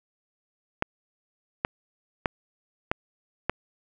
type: clicks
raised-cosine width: 0.5 ms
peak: -8 dBFS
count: 5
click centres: 0.824 / 1.649 / 2.258 / 2.915 / 3.496 s
effects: none